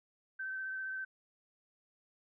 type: tone with vibrato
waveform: sine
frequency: 1543 Hz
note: G6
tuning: 28 cents flat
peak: -37 dBFS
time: 0.39-1.05 s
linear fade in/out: 10 ms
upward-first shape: triangle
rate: 15 Hz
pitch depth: 17 cents each way
effects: none